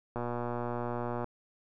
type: click train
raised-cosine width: 1 ms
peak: -21 dBFS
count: 131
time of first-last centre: 0.16-1.243 s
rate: 120 Hz
effects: none